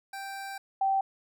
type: tone pair in turn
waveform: 25% pulse / sine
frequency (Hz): 784 / 777.2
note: G5 / G5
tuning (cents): 0 / -15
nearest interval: unison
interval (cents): 15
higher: first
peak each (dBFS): -33 / -23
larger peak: second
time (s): 0.13-0.58 / 0.81-1.01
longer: first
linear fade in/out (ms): 5
effects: none